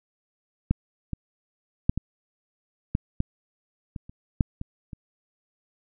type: clicks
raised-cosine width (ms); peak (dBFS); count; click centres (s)
5; -8 / -17 / -6 / -14 / -10 / -11 / -21 / -30 / -7 / -20 / -25; 11; 0.71 / 1.133 / 1.895 / 1.976 / 2.951 / 3.204 / 3.962 / 4.095 / 4.408 / 4.614 / 4.932
effects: none